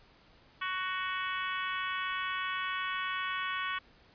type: harmonic tone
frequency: 372.1 Hz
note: F#4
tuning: 10 cents sharp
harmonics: 3 / 4 / 5 / 6 / 7 / 8 / 9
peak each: -36 / -38 / -40 / -42 / -43 / -44 / -45 dBFS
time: 0.61-3.79 s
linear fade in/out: 10 ms
effects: pink hiss -61 dBFS RMS until 4.14 s + resampled to 11025 Hz